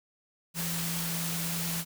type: tone in noise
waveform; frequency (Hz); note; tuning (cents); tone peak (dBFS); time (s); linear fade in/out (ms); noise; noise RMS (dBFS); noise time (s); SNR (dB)
sine; 167.9; E3; +32; -34; 0.54-1.85; 50; white; -34; 0.54-1.85; -3
effects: none